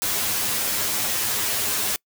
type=noise with comb filter; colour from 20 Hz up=white; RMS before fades=-24 dBFS; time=0.02-1.96 s; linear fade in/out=0 ms; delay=9.6 ms; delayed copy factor=+1; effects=noise-tail reverb RT60 0.1 s tail -26 dB re dry